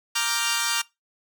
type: chord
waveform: 10% pulse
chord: G minor seventh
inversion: first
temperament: equal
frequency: 932.3 / 1174.7 / 1396.9 / 1568 Hz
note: Bb5 / D6 / F6 / G6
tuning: 0 / 0 / 0 / 0 cents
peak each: -20 dBFS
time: 0.15-0.82 s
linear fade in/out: 10 ms
effects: noise-tail reverb RT60 0.2 s tail -21 dB re dry